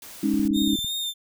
white noise, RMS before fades -42 dBFS, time 0.02-0.48 s, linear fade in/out 2 ms
sine chord, Ab suspended fourth, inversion none, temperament equal, 207.7 / 277.2 / 311.1 Hz, Ab3 / Db4 / Eb4, 0 / 0 / 0 cents, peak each -24 dBFS, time 0.23-0.76 s, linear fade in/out 5 ms
click train, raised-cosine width 5 ms, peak -27 dBFS, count 10, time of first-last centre 0.34-0.846 s, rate 17.8 Hz
40% pulse tone with vibrato, 3627 Hz, A#7, 48 cents flat, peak -25 dBFS, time 0.53-1.14 s, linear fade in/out 50 ms, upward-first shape sine, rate 2.9 Hz, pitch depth 30 cents each way
effects none

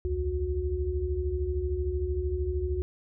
sine tone cluster, 65.9 / 79 / 365.2 Hz, C2 / D#2 / F#4, +13 / +27 / -23 cents, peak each -31 dBFS, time 0.05-2.82 s, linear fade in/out 0 ms, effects none

